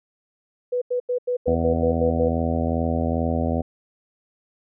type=tone bursts; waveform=sine; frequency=493.9 Hz; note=B4; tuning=in tune; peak=-20 dBFS; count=9; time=0.72-2.289 s; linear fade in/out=10 ms; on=97 ms; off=87 ms
type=harmonic tone; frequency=82.41 Hz; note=E2; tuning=in tune; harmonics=1 / 2 / 3 / 4 / 5 / 6 / 7 / 8 / 9; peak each=-25 / -29 / -25 / -34 / -35 / -31 / -30 / -32 / -32 dBFS; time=1.47-3.62 s; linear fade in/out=10 ms
effects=none